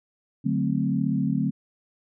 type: chord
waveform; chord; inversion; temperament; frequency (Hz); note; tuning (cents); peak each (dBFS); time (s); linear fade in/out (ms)
sine; D dominant seventh; none; equal; 146.83 / 185 / 220 / 261.6; D3 / F#3 / A3 / C4; 0 / 0 / 0 / 0; -27; 0.44-1.51; 20
effects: none